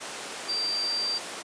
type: tone in noise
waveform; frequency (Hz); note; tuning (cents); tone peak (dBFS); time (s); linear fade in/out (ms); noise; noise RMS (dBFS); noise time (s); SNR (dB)
sine; 4699; D8; 0; -26; 0.48-1.19; 20; pink; -35; 0-1.43; +6
effects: high-pass 400 Hz 12 dB/octave + resampled to 22050 Hz